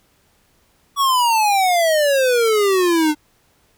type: exponential sweep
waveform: square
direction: down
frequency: 1140 to 296.2 Hz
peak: -14 dBFS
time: 0.96-3.15 s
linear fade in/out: 50 ms
effects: pink hiss -59 dBFS RMS until 3.77 s